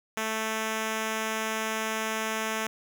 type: tone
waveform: 5% pulse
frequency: 220 Hz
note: A3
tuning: in tune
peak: -17 dBFS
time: 0.17-2.67 s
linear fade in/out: 2 ms
effects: none